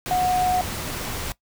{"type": "tone in noise", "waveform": "sine", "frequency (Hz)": 731, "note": "F#5", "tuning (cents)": -21, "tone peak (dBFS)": -18, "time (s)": [0.11, 0.61], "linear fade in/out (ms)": 0, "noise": "pink", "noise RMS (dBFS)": -30, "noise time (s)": [0.06, 1.32], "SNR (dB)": 9, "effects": ["noise-tail reverb RT60 0.1 s tail -19 dB re dry"]}